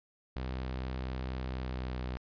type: tone with pitch glide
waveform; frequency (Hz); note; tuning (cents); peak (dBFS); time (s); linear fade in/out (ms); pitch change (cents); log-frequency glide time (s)
sawtooth; 64.1 to 62.89; C2 to B1; -35 to +32; -31; 0.36-2.17; 0; -33; 1.52-1.99
effects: resampled to 11025 Hz